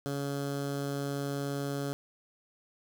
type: tone with notch filter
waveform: 15% pulse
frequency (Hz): 140.7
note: C#3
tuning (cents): +26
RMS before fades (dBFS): -34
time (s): 0.06-1.93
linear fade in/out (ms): 0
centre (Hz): 2300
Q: 1.5
effects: none